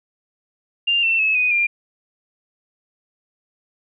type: tone with pitch steps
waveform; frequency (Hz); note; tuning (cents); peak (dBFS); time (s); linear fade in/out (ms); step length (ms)
sine; 2794 / 2689 / 2589 / 2492 / 2399; F7 / E7 / E7 / D#7 / D7; 0 / +34 / -32 / +2 / +36; -15; 0.87-1.67; 10; 160
effects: none